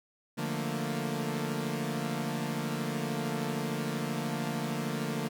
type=chord; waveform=sawtooth; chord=Bb major seventh; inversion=first; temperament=equal; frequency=146.83 / 174.61 / 220 / 233.1 Hz; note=D3 / F3 / A3 / Bb3; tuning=0 / 0 / 0 / 0 cents; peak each=-32 / -34 / -34 / -32 dBFS; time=0.37-5.29 s; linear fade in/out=20 ms; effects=none